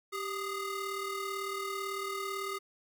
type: ring-modulated tone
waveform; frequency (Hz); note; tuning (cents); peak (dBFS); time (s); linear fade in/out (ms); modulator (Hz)
30% pulse; 820; G#5; -22; -29; 0.12-2.59; 20; 429
effects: none